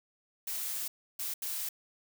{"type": "noise bursts at uneven times", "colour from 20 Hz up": "blue", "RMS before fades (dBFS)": -36, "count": 3, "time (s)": [[0.47, 0.88], [1.19, 1.34], [1.42, 1.69]], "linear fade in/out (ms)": 5, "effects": []}